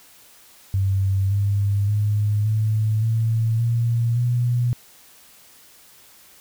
sine tone with pitch steps, 96.9 / 100.61 / 104.46 / 108.45 / 112.6 / 116.91 / 121.38 Hz, G2 / G2 / G#2 / A2 / A2 / A#2 / B2, -20 / +46 / +11 / -25 / +40 / +5 / -30 cents, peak -17 dBFS, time 0.74-4.73 s, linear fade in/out 0 ms, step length 570 ms, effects white hiss -50 dBFS RMS until 6.4 s

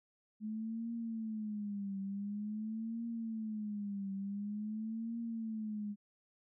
sine tone with vibrato, 212.8 Hz, G#3, 42 cents sharp, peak -37 dBFS, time 0.4-5.96 s, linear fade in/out 50 ms, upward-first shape triangle, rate 0.47 Hz, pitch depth 160 cents each way, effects none

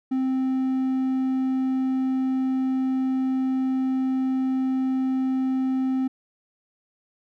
triangle tone, 261.6 Hz, C4, in tune, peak -19 dBFS, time 0.11-6.08 s, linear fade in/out 10 ms, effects none

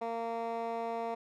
15% pulse tone with band-pass filter, 230.3 Hz, A#3, 21 cents flat, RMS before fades -36 dBFS, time 0.01-1.15 s, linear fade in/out 10 ms, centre 710 Hz, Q 1.2, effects none

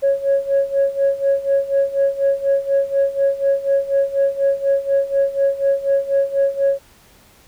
sine tone with tremolo, 552 Hz, C#5, 7 cents flat, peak -10 dBFS, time 0.02-6.79 s, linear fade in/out 20 ms, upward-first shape sine, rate 4.1 Hz, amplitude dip 85%, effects tanh soft clip ceiling -9 dBFS + pink hiss -50 dBFS RMS until 7.47 s

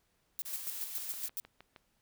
violet noise bursts, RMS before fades -37 dBFS, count 8, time 0.39-1.4 s, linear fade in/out 0 ms, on 30 ms, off 110 ms
blue noise with tremolo, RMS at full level -41 dBFS, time 0.45-1.29 s, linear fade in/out 10 ms, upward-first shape triangle, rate 4 Hz, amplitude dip 25%
click train, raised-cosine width 0.3 ms, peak -35 dBFS, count 8, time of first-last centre 0.67-1.762 s, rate 6.41 Hz
effects pink hiss -75 dBFS RMS until 2.01 s

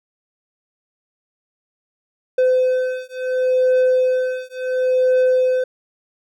triangle beating tone pair, 510 / 510.71 Hz, C5 / C5, -44 / -42 cents, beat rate 0.71 Hz, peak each -16 dBFS, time 2.38-5.64 s, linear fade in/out 5 ms, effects none

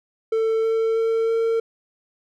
triangle tone with pitch steps, 446.1 / 448.9 / 451.8 / 454.7 Hz, A4 / A4 / A4 / A#4, +24 / +35 / +46 / -43 cents, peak -16 dBFS, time 0.32-1.6 s, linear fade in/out 5 ms, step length 320 ms, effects none

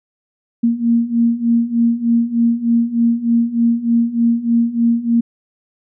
sine beating tone pair, 231.5 / 234.8 Hz, A#3 / A#3, -12 / +13 cents, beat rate 3.3 Hz, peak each -17 / -14 dBFS, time 0.63-5.21 s, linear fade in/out 10 ms, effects none

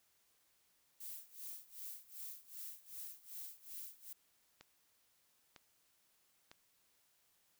violet noise with tremolo, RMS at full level -47 dBFS, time 1-4.13 s, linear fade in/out 5 ms, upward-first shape sine, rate 2.6 Hz, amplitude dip 90%
click train, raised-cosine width 0.2 ms, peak -37 dBFS, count 3, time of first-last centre 4.61-6.515 s, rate 1.05 Hz
effects white hiss -75 dBFS RMS until 7.59 s

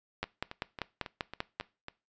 two click trains, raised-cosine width 0.3 ms, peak -24 / -16 dBFS, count 7 / 8, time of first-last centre 0.24-1.884 / 0.23-1.6 s, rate 3.65 / 5.11 Hz, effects noise-tail reverb RT60 0.3 s tail -21 dB re dry + resampled to 16000 Hz

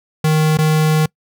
square tone with dropouts, 155.56 Hz, D#3, in tune, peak -12 dBFS, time 0.24-1.06 s, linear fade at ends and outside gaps 5 ms, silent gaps 0.573-0.586 s, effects noise-tail reverb RT60 0.1 s tail -25 dB re dry

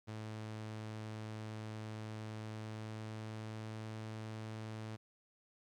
sawtooth tone with pitch glide, 108.7 to 109.71 Hz, A2 to A2, -21 to -5 cents, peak -39 dBFS, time 0.07-4.97 s, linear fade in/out 20 ms, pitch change +16 cents, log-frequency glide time 2.42-3.87 s, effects low-pass 7000 Hz 12 dB/octave + 13-bit

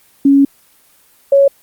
sine tone pair in turn, 277.7 / 555.4 Hz, C#4 / C#5, +3 / +3 cents, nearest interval octave, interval 1200 cents, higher second, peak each -5 dBFS, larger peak neither, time 0.25-0.45 / 1.32-1.48 s, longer first, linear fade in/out 5 ms, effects white hiss -50 dBFS RMS until 1.62 s + Opus 24 kbps

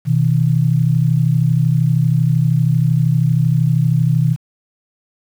sine tone pair together, 126.2 / 159 Hz, B2 / D#3, +38 / +38 cents, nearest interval major third, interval 400 cents, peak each -14 dBFS, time 0.05-4.37 s, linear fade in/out 50 ms, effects 7-bit

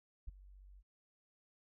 sine tone with ADSR envelope, 47.74 Hz, G1, 45 cents flat, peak -37 dBFS, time 0.27-0.83 s, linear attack 15 ms, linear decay 12 ms, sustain -18 dB, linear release 45 ms, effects none

